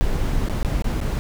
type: noise with dropouts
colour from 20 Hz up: brown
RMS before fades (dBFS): -21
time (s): 0.01-1.19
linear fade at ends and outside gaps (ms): 0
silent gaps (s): 0.486-0.497 / 0.629-0.648 / 0.822-0.843 / 1.003-1.013
effects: none